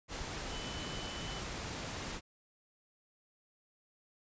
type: tone in noise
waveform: sine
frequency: 3007 Hz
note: F#7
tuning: 27 cents sharp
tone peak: -47 dBFS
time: 0.48-1.43 s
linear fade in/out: 50 ms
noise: pink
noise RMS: -41 dBFS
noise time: 0.08-2.21 s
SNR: -9 dB
effects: resampled to 16000 Hz